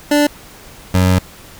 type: tone pair in turn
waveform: 25% pulse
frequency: 293.3 / 92.14 Hz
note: D4 / F#2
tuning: -2 / -7 cents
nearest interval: octave + minor sixth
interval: 2005 cents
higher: first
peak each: -6 dBFS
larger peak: neither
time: 0.11-0.27 / 0.94-1.19 s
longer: second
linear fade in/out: 5 ms
effects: pink hiss -39 dBFS RMS until 1.59 s